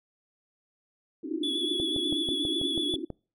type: band-pass noise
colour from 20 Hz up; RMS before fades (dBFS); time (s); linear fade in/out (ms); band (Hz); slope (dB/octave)
white; -33; 1.23-3.05; 5; 270 to 370; 96
type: tone with vibrato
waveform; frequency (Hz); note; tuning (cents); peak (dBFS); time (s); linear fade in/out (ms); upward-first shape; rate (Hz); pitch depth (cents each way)
triangle; 3405; G#7; +42; -27; 1.43-2.96; 5; square; 8.2; 18
type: click train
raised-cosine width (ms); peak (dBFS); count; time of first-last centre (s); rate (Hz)
2; -22; 9; 1.8-3.103; 6.14
effects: noise-tail reverb RT60 0.4 s tail -26 dB re dry